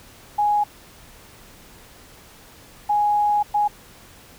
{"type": "tone bursts at uneven times", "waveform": "sine", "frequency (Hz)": 830.6, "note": "G#5", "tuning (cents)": 0, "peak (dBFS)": -16, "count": 3, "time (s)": [[0.38, 0.64], [2.89, 3.43], [3.54, 3.68]], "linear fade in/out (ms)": 10, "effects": ["pink hiss -47 dBFS RMS until 4.38 s"]}